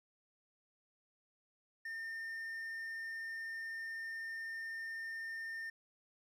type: tone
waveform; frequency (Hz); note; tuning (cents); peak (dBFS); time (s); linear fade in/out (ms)
triangle; 1812; A#6; -50; -39; 1.85-5.7; 5
effects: 13-bit